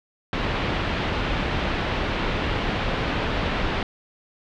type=low-pass noise; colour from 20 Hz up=pink; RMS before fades=-25 dBFS; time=0.33-3.83 s; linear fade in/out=2 ms; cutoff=3500 Hz; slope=24 dB/octave; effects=none